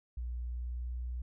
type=tone with pitch glide; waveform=sine; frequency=60.2 to 61.08 Hz; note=B1 to B1; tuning=-44 to -18 cents; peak=-35 dBFS; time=0.17-1.22 s; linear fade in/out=5 ms; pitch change=+26 cents; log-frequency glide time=0.47-0.97 s; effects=none